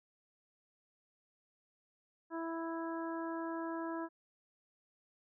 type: harmonic tone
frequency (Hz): 329.6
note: E4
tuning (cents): 0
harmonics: 1 / 2 / 3 / 4 / 5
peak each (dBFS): -39 / -45 / -44 / -49 / -50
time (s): 2.3-4.09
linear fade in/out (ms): 50
effects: none